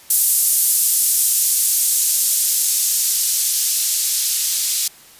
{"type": "noise with band-pass filter sweep", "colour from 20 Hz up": "violet", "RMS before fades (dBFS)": -17, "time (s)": [0.1, 4.88], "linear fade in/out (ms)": 5, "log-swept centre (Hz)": [9300, 4500], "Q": 0.86, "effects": ["white hiss -45 dBFS RMS until 5.19 s", "resampled to 32000 Hz"]}